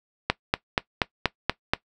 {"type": "click train", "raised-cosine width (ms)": 0.3, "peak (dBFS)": -3, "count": 7, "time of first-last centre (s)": [0.3, 1.735], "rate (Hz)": 4.18, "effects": ["noise-tail reverb RT60 0.1 s tail -19 dB re dry"]}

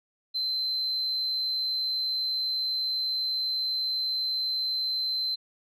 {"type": "tone", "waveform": "sine", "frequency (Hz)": 4084, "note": "C8", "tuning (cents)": -43, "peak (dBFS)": -25, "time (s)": [0.34, 5.36], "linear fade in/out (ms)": 20, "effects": ["tanh soft clip ceiling -22 dBFS"]}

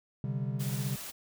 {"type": "chord", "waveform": "triangle", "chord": "C suspended second", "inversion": "none", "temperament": "equal", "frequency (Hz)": [130.81, 146.83, 196], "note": ["C3", "D3", "G3"], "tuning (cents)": [0, 0, 0], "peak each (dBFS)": [-31, -34, -36], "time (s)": [0.24, 0.96], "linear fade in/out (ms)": 2}
{"type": "noise", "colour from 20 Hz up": "white", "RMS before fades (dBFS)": -42, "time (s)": [0.59, 1.12], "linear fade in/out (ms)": 20}
{"effects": []}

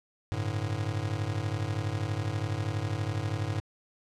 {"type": "chord", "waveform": "square", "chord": "G suspended second", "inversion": "none", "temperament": "just", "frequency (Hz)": [98, 110.25, 147], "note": ["G2", "A2", "D3"], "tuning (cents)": [0, 4, 2], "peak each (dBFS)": [-34, -33, -38], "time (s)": [0.32, 3.6], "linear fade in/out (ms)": 0, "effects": ["low-pass 7000 Hz 12 dB/octave"]}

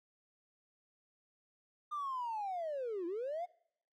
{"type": "linear two-way sweep", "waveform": "triangle", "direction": "down then up", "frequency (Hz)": [1216, 329.6, 731], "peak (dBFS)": -33, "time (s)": [1.91, 3.46], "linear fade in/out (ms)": 20, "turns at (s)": 3.06, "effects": ["noise-tail reverb RT60 0.7 s tail -26 dB re dry", "tanh soft clip ceiling -33 dBFS"]}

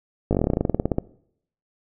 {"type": "slowing click train", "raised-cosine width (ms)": 2, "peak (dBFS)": -7, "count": 19, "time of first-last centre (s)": [0.31, 0.984], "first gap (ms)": 18, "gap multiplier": 1.08, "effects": ["noise-tail reverb RT60 0.7 s tail -21 dB re dry"]}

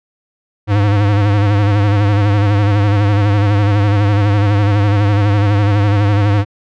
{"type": "tone with vibrato", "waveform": "square", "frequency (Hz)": 102.3, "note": "G#2", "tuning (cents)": -26, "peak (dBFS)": -10, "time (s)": [0.67, 6.45], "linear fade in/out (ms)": 50, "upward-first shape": "sine", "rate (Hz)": 12, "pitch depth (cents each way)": 59, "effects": ["low-pass 3000 Hz 12 dB/octave"]}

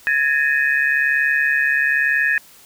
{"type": "tone cluster", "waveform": "sine", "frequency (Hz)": [1675, 1816, 2512], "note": ["G#6", "A#6", "D#7"], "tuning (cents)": [14, -46, 16], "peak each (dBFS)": [-18, -18, -24], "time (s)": [0.07, 2.38], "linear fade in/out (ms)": 0, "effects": ["white hiss -47 dBFS RMS until 2.65 s"]}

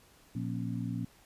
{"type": "harmonic tone with a mistuned harmonic", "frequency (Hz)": 59, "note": "A#1", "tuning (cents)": 22, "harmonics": [2, 3, 4, 5], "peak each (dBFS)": [-36, -38, -39, -40], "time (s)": [0.35, 1.05], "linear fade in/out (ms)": 5, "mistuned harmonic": 5, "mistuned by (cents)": -120, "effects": ["pink hiss -61 dBFS RMS until 1.25 s", "resampled to 32000 Hz"]}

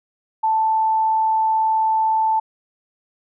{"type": "tone", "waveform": "sine", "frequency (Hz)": 881, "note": "A5", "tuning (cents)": 2, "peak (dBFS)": -15, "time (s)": [0.43, 2.4], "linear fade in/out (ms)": 10, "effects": []}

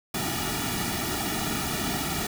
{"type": "noise with comb filter", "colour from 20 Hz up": "pink", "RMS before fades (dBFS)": -29, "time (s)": [0.14, 2.27], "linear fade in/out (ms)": 5, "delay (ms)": 1.9, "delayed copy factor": -1, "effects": []}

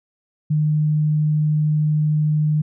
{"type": "tone", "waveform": "sine", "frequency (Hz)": 152.2, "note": "D#3", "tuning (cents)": -38, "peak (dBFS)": -15, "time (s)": [0.5, 2.62], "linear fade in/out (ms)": 10, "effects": []}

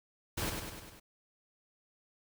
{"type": "noise with echo", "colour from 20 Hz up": "pink", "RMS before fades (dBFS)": -35, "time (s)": [0.37, 0.5], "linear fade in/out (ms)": 10, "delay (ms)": 100, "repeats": 5, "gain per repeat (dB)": -4, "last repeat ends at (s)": 1, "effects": []}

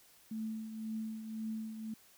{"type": "tone with tremolo", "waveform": "sine", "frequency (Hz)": 220, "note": "A3", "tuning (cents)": 0, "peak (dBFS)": -35, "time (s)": [0.31, 1.94], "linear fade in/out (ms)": 5, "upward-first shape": "triangle", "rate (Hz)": 1.9, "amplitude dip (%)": 60, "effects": ["white hiss -63 dBFS RMS until 2.17 s"]}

